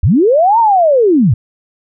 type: linear two-way sweep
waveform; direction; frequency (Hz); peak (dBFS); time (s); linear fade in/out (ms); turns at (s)
sine; up then down; 58.27 to 945 to 92; -6; 0.03-1.34; 5; 0.59
effects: none